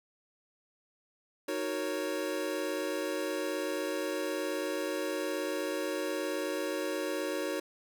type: chord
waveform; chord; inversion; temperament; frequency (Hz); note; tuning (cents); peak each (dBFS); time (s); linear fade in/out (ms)
square; D# minor seventh; none; equal; 311.1 / 370 / 466.2 / 554.4; D#4 / F#4 / A#4 / C#5; 0 / 0 / 0 / 0; -38 / -38 / -40 / -37; 1.48-7.6; 5
effects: none